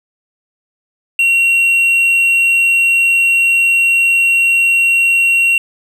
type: tone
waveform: triangle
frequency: 2741 Hz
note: F7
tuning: 33 cents flat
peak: -7 dBFS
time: 1.19-5.58 s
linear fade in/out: 2 ms
effects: none